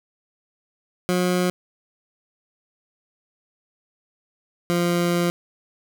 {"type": "tone pair in turn", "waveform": "20% pulse", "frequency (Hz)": [180, 173.72], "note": ["F#3", "F3"], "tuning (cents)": [-47, -9], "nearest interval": "minor second", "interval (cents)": 62, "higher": "first", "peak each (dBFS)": -14, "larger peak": "neither", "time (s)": [[1.09, 1.5], [4.7, 5.3]], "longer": "second", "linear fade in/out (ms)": 0, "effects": []}